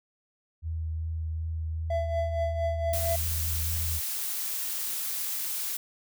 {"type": "tone with vibrato", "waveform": "sine", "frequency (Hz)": 80.4, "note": "E2", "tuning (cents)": -43, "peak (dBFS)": -29, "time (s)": [0.62, 4.01], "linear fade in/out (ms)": 50, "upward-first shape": "triangle", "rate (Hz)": 2.6, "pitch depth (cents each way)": 17}
{"type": "tone with tremolo", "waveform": "triangle", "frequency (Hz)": 670, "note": "E5", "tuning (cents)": 28, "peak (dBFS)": -23, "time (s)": [1.9, 3.16], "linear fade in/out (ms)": 5, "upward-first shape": "triangle", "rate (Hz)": 4.3, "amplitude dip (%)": 70}
{"type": "noise", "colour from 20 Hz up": "blue", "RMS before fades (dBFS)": -32, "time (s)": [2.93, 5.77], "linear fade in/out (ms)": 5}
{"effects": []}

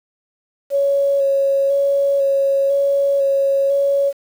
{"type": "tone with vibrato", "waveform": "sine", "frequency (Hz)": 554.4, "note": "C#5", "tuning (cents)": 0, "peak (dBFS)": -13, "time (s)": [0.7, 4.13], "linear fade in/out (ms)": 50, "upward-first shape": "square", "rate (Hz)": 1, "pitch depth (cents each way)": 13, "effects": ["7-bit"]}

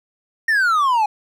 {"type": "exponential sweep", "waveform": "triangle", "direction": "down", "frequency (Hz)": [1864.7, 820], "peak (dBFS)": -12, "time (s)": [0.48, 1.06], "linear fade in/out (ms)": 5, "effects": []}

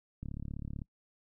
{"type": "click train", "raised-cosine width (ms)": 5, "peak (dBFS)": -28, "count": 22, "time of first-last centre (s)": [0.23, 0.818], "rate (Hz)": 35.7, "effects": ["noise-tail reverb RT60 0.1 s tail -24 dB re dry"]}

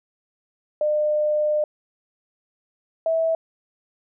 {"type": "tone pair in turn", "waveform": "sine", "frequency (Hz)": [603, 651.5], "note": ["D5", "E5"], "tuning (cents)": [46, -20], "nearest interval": "minor second", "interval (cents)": 134, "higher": "second", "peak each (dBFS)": -18, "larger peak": "neither", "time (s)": [[0.81, 1.64], [3.06, 3.35]], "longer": "first", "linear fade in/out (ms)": 2, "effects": []}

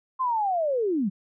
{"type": "linear sweep", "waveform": "sine", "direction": "down", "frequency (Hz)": [1061, 174.61], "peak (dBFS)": -22, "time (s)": [0.19, 1.1], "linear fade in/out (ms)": 20, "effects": []}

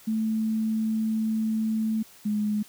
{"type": "tone pair in turn", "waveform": "sine", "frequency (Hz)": [220, 210.1], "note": ["A3", "G#3"], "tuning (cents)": [0, 20], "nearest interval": "minor second", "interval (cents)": 80, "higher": "first", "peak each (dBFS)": -23, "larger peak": "neither", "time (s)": [[0.07, 2.03], [2.25, 2.63]], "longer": "first", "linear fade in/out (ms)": 10, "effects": ["white hiss -52 dBFS RMS until 2.68 s"]}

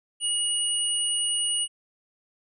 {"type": "tone pair together", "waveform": "sine", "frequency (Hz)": [2892, 9182], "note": ["F#7", "D9"], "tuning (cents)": [-40, -40], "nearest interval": "octave + minor sixth", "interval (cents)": 2000, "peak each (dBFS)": -26, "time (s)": [0.2, 1.68], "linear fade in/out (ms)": 50, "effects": []}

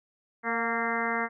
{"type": "harmonic tone with a mistuned harmonic", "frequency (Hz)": 230.4, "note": "A#3", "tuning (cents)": -20, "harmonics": [1, 2, 3, 4, 5, 6, 7, 8, 9], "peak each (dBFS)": [-35, -35, -35, -35, -35, -35, -35, -35, -35], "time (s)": [0.43, 1.29], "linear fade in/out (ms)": 50, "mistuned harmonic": 3, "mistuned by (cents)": 31, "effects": []}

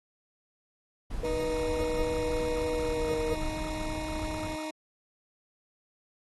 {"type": "noise", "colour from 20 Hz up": "brown", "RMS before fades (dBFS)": -36, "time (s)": [1.1, 4.56], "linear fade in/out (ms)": 10}
{"type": "tone with pitch glide", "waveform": "sine", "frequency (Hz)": [483.8, 471.1], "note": ["B4", "A#4"], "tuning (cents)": [-36, 18], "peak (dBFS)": -29, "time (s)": [1.23, 3.34], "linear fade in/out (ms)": 5, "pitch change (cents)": -46, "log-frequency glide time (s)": [2.74, 3.16]}
{"type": "tone", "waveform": "20% pulse", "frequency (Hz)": 311.1, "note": "D#4", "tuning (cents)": 0, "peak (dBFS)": -29, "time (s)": [1.24, 4.71], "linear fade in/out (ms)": 10}
{"effects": ["AAC 32 kbps"]}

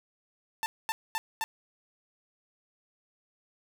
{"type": "tone bursts", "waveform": "sawtooth", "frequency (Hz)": 890, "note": "A5", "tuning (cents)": 20, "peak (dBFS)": -25, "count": 4, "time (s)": [0.63, 1.44], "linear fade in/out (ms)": 0, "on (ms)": 30, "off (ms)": 230, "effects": []}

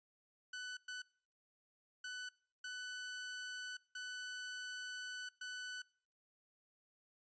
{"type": "tone bursts at uneven times", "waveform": "sawtooth", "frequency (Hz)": 1496, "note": "F#6", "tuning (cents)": 19, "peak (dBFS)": -40, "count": 6, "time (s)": [[0.53, 0.77], [0.88, 1.02], [2.04, 2.29], [2.64, 3.77], [3.95, 5.29], [5.41, 5.82]], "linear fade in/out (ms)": 5, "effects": ["noise-tail reverb RT60 0.5 s tail -24 dB re dry", "resampled to 16000 Hz"]}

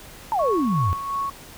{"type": "exponential sweep", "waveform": "sine", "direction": "down", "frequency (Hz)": [932.3, 81.3], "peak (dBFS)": -19, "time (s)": [0.32, 0.93], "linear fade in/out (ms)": 0}
{"type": "tone with tremolo", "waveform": "sine", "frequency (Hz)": 1107, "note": "C#6", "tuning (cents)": -3, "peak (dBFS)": -22, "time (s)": [0.39, 1.3], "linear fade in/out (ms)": 5, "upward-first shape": "sine", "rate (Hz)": 2.8, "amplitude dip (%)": 50}
{"effects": ["pink hiss -43 dBFS RMS until 1.57 s"]}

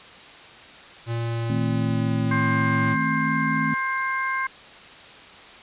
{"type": "tone with pitch glide", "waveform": "square", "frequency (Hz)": [116.3, 112.08], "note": ["A#2", "A2"], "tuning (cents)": [-4, 32], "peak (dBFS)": -25, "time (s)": [1.06, 2.97], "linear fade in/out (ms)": 50, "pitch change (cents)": -64, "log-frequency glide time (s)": [1.22, 2.46]}
{"type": "chord", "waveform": "sine", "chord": "A diminished", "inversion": "second", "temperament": "just", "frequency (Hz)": [158.4, 220, 264], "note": ["Eb3", "A3", "C4"], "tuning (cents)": [31, 0, 16], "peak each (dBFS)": -27, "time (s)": [1.5, 3.74], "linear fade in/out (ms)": 0}
{"type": "harmonic tone", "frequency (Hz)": 529, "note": "C5", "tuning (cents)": 19, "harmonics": [2, 3, 4], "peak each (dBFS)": [-26, -27, -29], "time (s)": [2.31, 4.47], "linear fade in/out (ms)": 5}
{"effects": ["white hiss -44 dBFS RMS until 5.62 s", "resampled to 8000 Hz"]}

